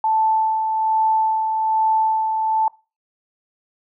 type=tone with tremolo; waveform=sine; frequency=879 Hz; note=A5; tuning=2 cents flat; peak=-14 dBFS; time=0.04-2.68 s; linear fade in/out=2 ms; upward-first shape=sine; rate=1.2 Hz; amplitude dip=40%; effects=noise-tail reverb RT60 0.3 s tail -22 dB re dry